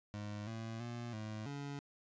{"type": "tone with pitch steps", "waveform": "25% pulse", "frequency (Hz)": [104, 113, 119.2, 108.1, 141.9], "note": ["G#2", "A2", "A#2", "A2", "C#3"], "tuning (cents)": [3, 47, 39, -30, 41], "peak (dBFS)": -38, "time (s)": [0.14, 1.79], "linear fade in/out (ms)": 0, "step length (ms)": 330, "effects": ["resampled to 16000 Hz"]}